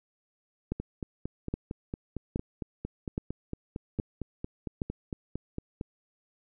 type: two click trains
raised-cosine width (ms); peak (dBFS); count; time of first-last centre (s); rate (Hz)
3; -21 / -17; 23 / 6; 0.8-5.811 / 0.72-4.818; 4.39 / 1.22
effects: none